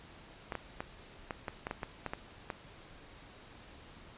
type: clicks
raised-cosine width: 0.5 ms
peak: -21 dBFS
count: 11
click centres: 0.522 / 0.553 / 0.805 / 1.308 / 1.482 / 1.669 / 1.711 / 1.832 / 2.063 / 2.135 / 2.502 s
effects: pink hiss -54 dBFS RMS until 4.17 s + resampled to 8000 Hz